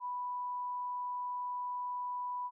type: tone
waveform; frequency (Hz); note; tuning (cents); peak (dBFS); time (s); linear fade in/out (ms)
sine; 987.8; B5; 0; -35; 0-2.51; 50
effects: none